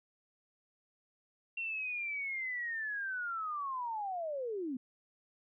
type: linear sweep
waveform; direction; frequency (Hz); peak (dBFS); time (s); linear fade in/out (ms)
sine; down; 2739 to 240; -35; 1.57-4.77; 5
effects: none